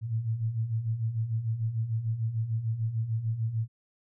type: beating tone pair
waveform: sine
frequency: 108 / 114.7 Hz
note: A2 / A#2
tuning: -32 / -28 cents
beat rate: 6.7 Hz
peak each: -34 / -28 dBFS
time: 0.01-3.68 s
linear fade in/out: 50 ms
effects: none